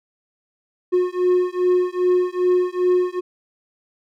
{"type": "beating tone pair", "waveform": "triangle", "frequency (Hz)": [360.4, 362.9], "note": ["F#4", "F#4"], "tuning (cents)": [-45, -34], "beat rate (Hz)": 2.5, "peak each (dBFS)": -17, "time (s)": [0.92, 3.21], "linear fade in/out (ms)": 20, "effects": []}